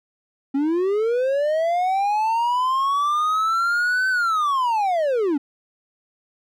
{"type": "linear two-way sweep", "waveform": "triangle", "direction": "up then down", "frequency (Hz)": [267, 1537, 267], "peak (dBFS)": -16, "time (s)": [0.54, 5.38], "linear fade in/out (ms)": 10, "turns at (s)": 4.09, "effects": []}